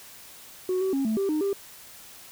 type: tone with pitch steps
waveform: sine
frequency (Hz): 368.8 / 380.4 / 272.6 / 219.3 / 392.4 / 306.6 / 396.5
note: F#4 / F#4 / C#4 / A3 / G4 / D#4 / G4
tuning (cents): -6 / +48 / -29 / -6 / +2 / -25 / +20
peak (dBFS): -21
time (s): 0.69-1.53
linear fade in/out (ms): 2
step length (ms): 120
effects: tanh soft clip ceiling -21 dBFS + white hiss -47 dBFS RMS until 2.31 s